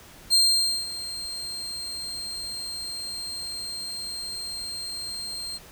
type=tone with ADSR envelope; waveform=35% pulse; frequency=4186 Hz; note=C8; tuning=in tune; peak=-14 dBFS; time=0.3-5.59 s; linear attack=36 ms; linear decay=520 ms; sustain=-16 dB; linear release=31 ms; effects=pink hiss -48 dBFS RMS until 5.71 s